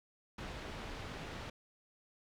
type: low-pass noise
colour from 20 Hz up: pink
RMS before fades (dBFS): -45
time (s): 0.38-1.5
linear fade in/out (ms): 5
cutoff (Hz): 3700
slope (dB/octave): 12
effects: none